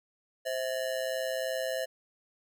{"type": "ring-modulated tone", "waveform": "square", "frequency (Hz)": 587.3, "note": "D5", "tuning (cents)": 0, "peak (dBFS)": -28, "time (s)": [0.45, 1.86], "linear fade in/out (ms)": 20, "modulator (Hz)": 61.5, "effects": []}